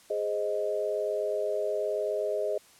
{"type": "chord", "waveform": "sine", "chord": "Ab major", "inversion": "none", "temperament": "equal", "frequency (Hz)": [415.3, 523.3, 622.3], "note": ["Ab4", "C5", "Eb5"], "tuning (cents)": [0, 0, 0], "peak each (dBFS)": [-31, -34, -30], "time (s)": [0.1, 2.58], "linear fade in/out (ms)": 5, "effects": ["white hiss -57 dBFS RMS until 2.79 s", "low-pass 11000 Hz 12 dB/octave"]}